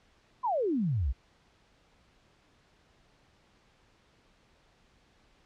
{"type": "exponential sweep", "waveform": "sine", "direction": "down", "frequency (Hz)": [1068, 54.8], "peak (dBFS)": -26, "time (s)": [0.43, 1.13], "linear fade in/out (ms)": 20, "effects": ["pink hiss -65 dBFS RMS until 5.45 s", "low-pass 5000 Hz 12 dB/octave"]}